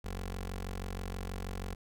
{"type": "tone with notch filter", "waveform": "15% pulse", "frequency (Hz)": 46.25, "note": "F#1", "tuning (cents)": 0, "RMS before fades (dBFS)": -39, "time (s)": [0.04, 1.75], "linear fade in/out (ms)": 10, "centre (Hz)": 130, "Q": 1.6, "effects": []}